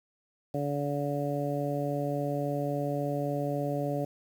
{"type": "harmonic tone", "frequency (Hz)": 143.6, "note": "D3", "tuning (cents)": -39, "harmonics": [1, 2, 3, 4, 5], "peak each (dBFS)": [-33, -34, -37, -33, -38], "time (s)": [0.54, 4.05], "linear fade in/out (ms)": 5, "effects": ["9-bit"]}